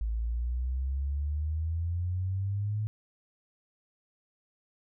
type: exponential sweep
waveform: sine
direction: up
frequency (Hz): 53.8 to 108.4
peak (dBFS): -28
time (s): 0.01-2.87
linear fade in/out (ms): 0
effects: none